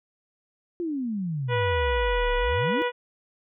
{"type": "exponential two-way sweep", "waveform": "sine", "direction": "down then up", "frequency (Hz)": [357.2, 32.75, 345.6], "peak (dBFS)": -26, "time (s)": [0.8, 2.82], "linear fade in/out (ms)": 0, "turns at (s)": 2.36}
{"type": "harmonic tone", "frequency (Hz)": 488.7, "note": "B4", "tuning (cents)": -18, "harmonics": [1, 2, 3, 4, 5, 6, 7], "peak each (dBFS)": [-25, -29, -33, -33, -37, -38, -42], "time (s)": [1.48, 2.92], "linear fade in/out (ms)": 50}
{"effects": []}